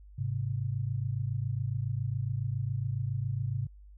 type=tone pair together; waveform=sine; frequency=104.77 / 132 Hz; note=G#2 / C3; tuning=+16 / +16 cents; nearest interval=major third; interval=400 cents; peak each=-32 / -32 dBFS; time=0.18-3.67 s; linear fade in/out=10 ms; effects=added 50 Hz sine -49 dBFS peak until 3.97 s